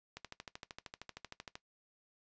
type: click train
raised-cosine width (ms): 0.2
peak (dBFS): -27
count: 19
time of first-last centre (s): 0.17-1.555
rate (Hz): 13
effects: noise-tail reverb RT60 0.1 s tail -17 dB re dry + resampled to 16000 Hz